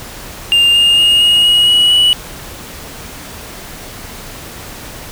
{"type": "tone with pitch steps", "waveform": "triangle", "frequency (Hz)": [2803, 2826, 2849, 2872, 2895, 2919, 2942], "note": ["F7", "F7", "F7", "F7", "F#7", "F#7", "F#7"], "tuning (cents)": [6, 20, 34, 48, -38, -24, -11], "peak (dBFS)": -5, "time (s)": [0.52, 2.13], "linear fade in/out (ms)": 0, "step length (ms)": 230, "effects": ["pink hiss -30 dBFS RMS until 5.11 s"]}